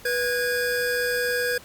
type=tone pair together; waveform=square; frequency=490 / 1639.6 Hz; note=B4 / G#6; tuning=-14 / -23 cents; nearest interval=octave + major sixth; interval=2091 cents; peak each=-26 dBFS; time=0.05-1.58 s; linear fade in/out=5 ms; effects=pink hiss -47 dBFS RMS until 1.64 s + Opus 48 kbps